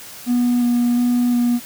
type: tone with vibrato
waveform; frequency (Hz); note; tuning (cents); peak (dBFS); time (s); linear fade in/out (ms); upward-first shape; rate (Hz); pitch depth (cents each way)
triangle; 242.4; B3; -32; -11; 0.26-1.6; 50; square; 1.4; 10
effects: tanh soft clip ceiling -9 dBFS + white hiss -37 dBFS RMS until 1.65 s